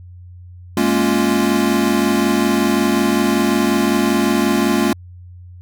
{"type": "chord", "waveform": "square", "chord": "Bb minor seventh", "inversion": "third", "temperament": "equal", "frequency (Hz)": [207.7, 233.1, 277.2, 349.2], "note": ["Ab3", "Bb3", "Db4", "F4"], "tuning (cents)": [0, 0, 0, 0], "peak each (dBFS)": -20, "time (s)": [0.77, 4.93], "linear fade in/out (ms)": 2, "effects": ["added 89 Hz sine -35 dBFS peak until 5.61 s"]}